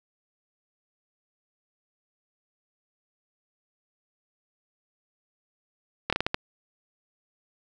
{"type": "slowing click train", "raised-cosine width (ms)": 0.3, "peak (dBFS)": -8, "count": 6, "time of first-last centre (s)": [6.1, 6.344], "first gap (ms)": 26, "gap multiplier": 1.32, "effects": []}